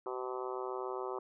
harmonic tone, 127.3 Hz, C3, 47 cents flat, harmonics 3 / 4 / 5 / 6 / 7 / 8 / 9 / 10, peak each -39 / -44 / -48 / -47 / -46 / -46 / -47 / -50 dBFS, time 0.06-1.19 s, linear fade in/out 2 ms, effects none

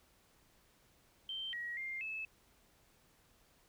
sine tone with pitch steps, 3126 / 1905 / 2109 / 2607 Hz, G7 / A#6 / C7 / E7, -6 / +37 / +13 / -20 cents, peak -39 dBFS, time 1.29-2.25 s, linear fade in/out 2 ms, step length 240 ms, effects pink hiss -69 dBFS RMS until 3.68 s

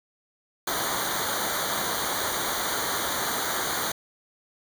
pink noise with comb filter, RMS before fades -28 dBFS, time 0.67-3.92 s, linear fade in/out 5 ms, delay 0.38 ms, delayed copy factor -1, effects none

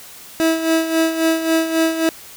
30% pulse tone with tremolo, 324.6 Hz, E4, 27 cents flat, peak -10 dBFS, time 0.4-2.09 s, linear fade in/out 0 ms, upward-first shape sine, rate 3.7 Hz, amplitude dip 65%, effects white hiss -39 dBFS RMS until 2.36 s

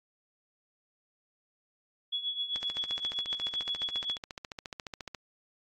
sine tone with tremolo, 3374 Hz, G#7, 27 cents sharp, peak -28 dBFS, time 2.12-4.18 s, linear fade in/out 10 ms, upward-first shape triangle, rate 7.7 Hz, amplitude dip 80%
click train, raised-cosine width 0.2 ms, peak -22 dBFS, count 38, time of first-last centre 2.56-5.147 s, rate 14.3 Hz
effects AAC 48 kbps

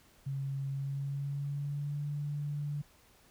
sine tone with pitch glide, 137 to 145.99 Hz, C#3 to D3, -20 to -10 cents, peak -33 dBFS, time 0.26-2.82 s, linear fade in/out 10 ms, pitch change +110 cents, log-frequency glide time 0.7-2.06 s, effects pink hiss -63 dBFS RMS until 3.3 s

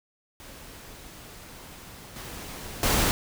pink noise with level steps, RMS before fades -45 / -39 / -23 dBFS, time 0.4-3.11 s, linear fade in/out 0 ms, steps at 2.16 / 2.83 s, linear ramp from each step 2 ms, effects none

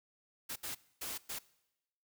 white noise bursts at uneven times, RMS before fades -41 dBFS, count 4, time 0.49-0.56 / 0.63-0.75 / 1.01-1.18 / 1.29-1.39 s, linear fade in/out 10 ms, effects noise-tail reverb RT60 0.9 s tail -21 dB re dry

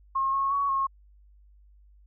sine tone with pitch steps, 1077 / 1092 / 1121 / 1085 Hz, C6 / C#6 / C#6 / C#6, +50 / -26 / +19 / -37 cents, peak -23 dBFS, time 0.15-0.87 s, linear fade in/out 10 ms, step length 180 ms, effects added 50 Hz sine -53 dBFS peak until 2.06 s

